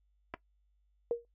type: clicks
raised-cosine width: 0.5 ms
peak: -25 dBFS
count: 2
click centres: 0.339 / 0.342 s
type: tone with exponential decay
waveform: sine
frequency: 471 Hz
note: A#4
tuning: 18 cents sharp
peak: -24 dBFS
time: 1.11-1.25 s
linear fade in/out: 1 ms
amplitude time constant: 30 ms
effects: noise-tail reverb RT60 0.1 s tail -17 dB re dry + added 50 Hz sine -69 dBFS peak until 1.34 s